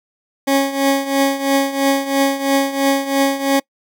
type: tone with tremolo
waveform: 20% pulse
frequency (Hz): 274.6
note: C#4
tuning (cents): -16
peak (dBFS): -6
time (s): 0.47-3.6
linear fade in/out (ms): 10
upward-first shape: triangle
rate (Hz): 3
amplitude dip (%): 80
effects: noise-tail reverb RT60 0.1 s tail -25 dB re dry

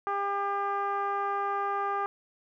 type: tone with low-pass filter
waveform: 10% pulse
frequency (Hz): 400.4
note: G4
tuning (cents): +37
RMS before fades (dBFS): -30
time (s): 0.07-2.06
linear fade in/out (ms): 0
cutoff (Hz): 1100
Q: 2.8
effects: none

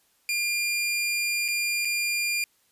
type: tone with dropouts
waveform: sawtooth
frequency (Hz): 2400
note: D7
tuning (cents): +37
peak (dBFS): -21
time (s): 0.29-2.44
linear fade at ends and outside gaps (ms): 1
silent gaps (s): 1.481-1.485 / 1.849-1.853
effects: white hiss -66 dBFS RMS until 2.71 s + resampled to 32000 Hz

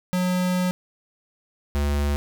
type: tone pair in turn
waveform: square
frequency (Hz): 181.6 / 72.07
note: F#3 / D2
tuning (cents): -32 / -32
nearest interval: octave + major third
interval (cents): 1600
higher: first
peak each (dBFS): -21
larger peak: neither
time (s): 0.13-0.71 / 1.75-2.16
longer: first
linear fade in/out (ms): 0
effects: none

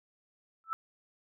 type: tone with exponential growth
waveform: sine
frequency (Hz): 1318.5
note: E6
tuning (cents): 0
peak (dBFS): -26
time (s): 0.64-0.73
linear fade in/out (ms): 0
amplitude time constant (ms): 18
effects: none

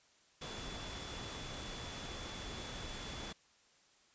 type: tone in noise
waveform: sine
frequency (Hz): 3445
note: A7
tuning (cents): -37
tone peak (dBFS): -51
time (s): 0.41-3.33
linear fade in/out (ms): 10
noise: pink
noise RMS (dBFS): -45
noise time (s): 0.41-3.33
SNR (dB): -9
effects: white hiss -68 dBFS RMS until 4.14 s + resampled to 16000 Hz

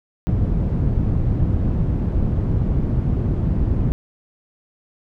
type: low-pass noise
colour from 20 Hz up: white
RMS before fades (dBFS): -19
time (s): 0.27-3.92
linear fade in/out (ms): 0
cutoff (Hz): 130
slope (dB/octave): 12
effects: none

